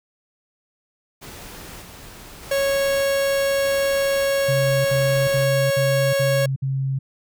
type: noise with tremolo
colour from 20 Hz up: pink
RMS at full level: -38 dBFS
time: 1.21-5.46 s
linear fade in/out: 20 ms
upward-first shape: square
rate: 0.82 Hz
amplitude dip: 30%
type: tone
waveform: 45% pulse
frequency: 552 Hz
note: C#5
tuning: 7 cents flat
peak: -18 dBFS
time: 2.51-6.46 s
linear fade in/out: 5 ms
type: tone bursts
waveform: sine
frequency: 134.6 Hz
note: C3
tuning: 49 cents sharp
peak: -20 dBFS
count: 6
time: 4.48-6.99 s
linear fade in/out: 10 ms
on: 370 ms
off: 58 ms
effects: none